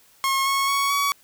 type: tone with pitch steps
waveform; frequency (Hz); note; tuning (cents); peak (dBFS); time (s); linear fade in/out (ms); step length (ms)
sawtooth; 1082 / 1097.7 / 1113.7 / 1129.9; C#6 / C#6 / C#6 / C#6; -42 / -17 / +8 / +33; -16; 0.24-1.12; 0; 220
effects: white hiss -56 dBFS RMS until 1.23 s